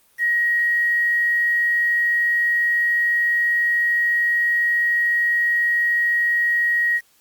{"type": "tone with quantisation", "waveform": "sine", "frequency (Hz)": 1893, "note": "A#6", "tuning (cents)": 26, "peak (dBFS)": -16, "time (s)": [0.18, 7.01], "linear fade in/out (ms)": 50, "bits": 7, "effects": ["white hiss -58 dBFS RMS until 7.2 s", "Opus 32 kbps"]}